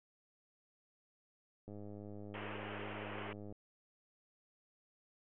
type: click train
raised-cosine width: 2 ms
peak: -37 dBFS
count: 191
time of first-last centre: 1.68-3.525 s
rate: 103 Hz
type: band-pass noise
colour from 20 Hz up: pink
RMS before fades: -47 dBFS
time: 2.34-3.33 s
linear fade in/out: 2 ms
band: 340 to 3100 Hz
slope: 96 dB/octave
effects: none